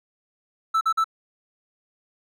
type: tone bursts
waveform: triangle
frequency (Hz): 1318.5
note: E6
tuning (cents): 0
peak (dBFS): -16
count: 3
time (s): 0.74-1.043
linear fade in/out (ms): 10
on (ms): 71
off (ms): 45
effects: none